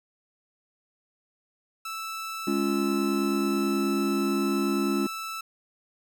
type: tone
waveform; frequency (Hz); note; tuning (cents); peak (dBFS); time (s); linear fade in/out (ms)
sawtooth; 1318.5; E6; 0; -29; 1.85-5.41; 5
type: chord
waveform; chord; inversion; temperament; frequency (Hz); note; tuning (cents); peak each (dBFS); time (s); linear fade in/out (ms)
triangle; Db major; second; equal with one note detuned; 207.7 / 277.2 / 346.4; Ab3 / Db4 / F4; 0 / 0 / -14; -26; 2.47-5.07; 5
effects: none